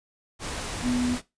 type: tone in noise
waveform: sine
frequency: 246.9 Hz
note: B3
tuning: in tune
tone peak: -23 dBFS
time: 0.82-1.18 s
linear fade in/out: 50 ms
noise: pink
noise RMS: -33 dBFS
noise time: 0.39-1.22 s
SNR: +7 dB
effects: noise-tail reverb RT60 0.2 s tail -17 dB re dry + resampled to 22050 Hz